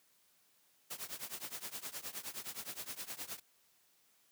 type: noise with tremolo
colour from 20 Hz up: white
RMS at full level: -41 dBFS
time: 0.9-3.4 s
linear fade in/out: 10 ms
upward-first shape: triangle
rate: 9.6 Hz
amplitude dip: 95%
effects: white hiss -71 dBFS RMS until 4.31 s + high-pass 100 Hz 12 dB/octave